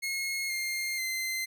sawtooth tone with pitch steps, 2162 / 2116 / 2072 Hz, C#7 / C7 / C7, -44 / +19 / -17 cents, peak -27 dBFS, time 0.02-1.46 s, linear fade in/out 20 ms, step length 480 ms, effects none

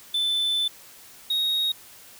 triangle tone pair in turn, 3520 / 3760 Hz, A7 / A#7, 0 / +14 cents, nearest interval minor second, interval 114 cents, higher second, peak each -20 dBFS, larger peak neither, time 0.14-0.68 / 1.3-1.72 s, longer first, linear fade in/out 5 ms, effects white hiss -48 dBFS RMS until 2.19 s

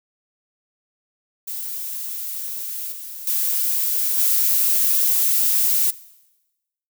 violet noise with level steps, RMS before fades -29 / -34 / -21 / -18 dBFS, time 1.47-5.91 s, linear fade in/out 10 ms, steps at 2.92 / 3.27 / 4.18 s, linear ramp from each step 2 ms, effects noise-tail reverb RT60 1.0 s tail -19 dB re dry

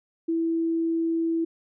sine tone, 329.6 Hz, E4, in tune, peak -22 dBFS, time 0.28-1.45 s, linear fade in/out 10 ms, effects none

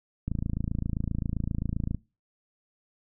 click train, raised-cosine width 5 ms, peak -17 dBFS, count 47, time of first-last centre 0.28-1.947 s, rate 27.6 Hz, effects noise-tail reverb RT60 0.3 s tail -23 dB re dry

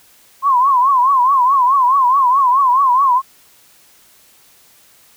sine tone with vibrato, 1046.5 Hz, C6, in tune, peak -9 dBFS, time 0.42-3.22 s, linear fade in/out 50 ms, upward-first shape triangle, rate 4.7 Hz, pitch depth 160 cents each way, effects white hiss -49 dBFS RMS until 5.16 s

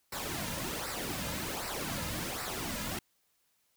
pink noise with flanger, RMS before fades -37 dBFS, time 0.12-2.99 s, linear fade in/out 5 ms, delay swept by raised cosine 0.3 to 2.7 ms, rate 1.3 Hz, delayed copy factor -0.65, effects white hiss -74 dBFS RMS until 3.76 s

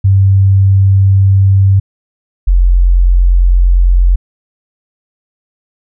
sine tone pair in turn, 97.2 / 44.41 Hz, G2 / F1, -14 / +30 cents, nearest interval octave + major second, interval 1356 cents, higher first, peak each -4 dBFS, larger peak neither, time 0.04-1.8 / 2.47-4.16 s, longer first, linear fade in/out 10 ms, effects none

